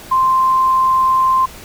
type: tone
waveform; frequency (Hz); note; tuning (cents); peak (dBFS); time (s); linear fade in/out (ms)
sine; 1045; C6; -2; -10; 0.11-1.46; 10
effects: pink hiss -36 dBFS RMS until 1.64 s